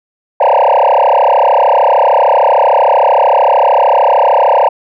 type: tone with frequency modulation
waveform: sine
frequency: 740 Hz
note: F#5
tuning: in tune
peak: -3 dBFS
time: 0.4-4.69 s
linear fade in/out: 10 ms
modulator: 33.2 Hz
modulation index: 6.6
effects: tanh soft clip ceiling -4 dBFS